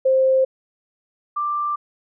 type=tone pair in turn; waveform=sine; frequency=526 / 1180.8 Hz; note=C5 / D6; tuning=+9 / +9 cents; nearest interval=octave + major second; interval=1400 cents; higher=second; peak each=-13 / -20 dBFS; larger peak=first; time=0.05-0.45 / 1.36-1.76 s; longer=neither; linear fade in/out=10 ms; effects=none